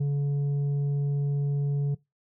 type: tone with tanh clipping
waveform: sine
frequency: 142.4 Hz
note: C#3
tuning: 47 cents sharp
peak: -24 dBFS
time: 0-1.95 s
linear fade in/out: 10 ms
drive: 4 dB
effects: noise-tail reverb RT60 0.2 s tail -22 dB re dry